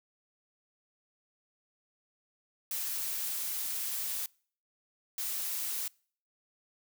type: noise bursts at uneven times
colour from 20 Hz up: blue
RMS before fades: -35 dBFS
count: 2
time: 2.71-4.26 / 5.18-5.88 s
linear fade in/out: 2 ms
effects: noise-tail reverb RT60 0.5 s tail -26 dB re dry